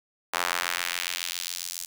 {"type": "tone with high-pass filter sweep", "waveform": "sawtooth", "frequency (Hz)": 87.31, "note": "F2", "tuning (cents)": 0, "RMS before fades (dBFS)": -31, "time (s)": [0.33, 1.86], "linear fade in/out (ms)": 10, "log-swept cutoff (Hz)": [1000, 6600], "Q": 1.1, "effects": []}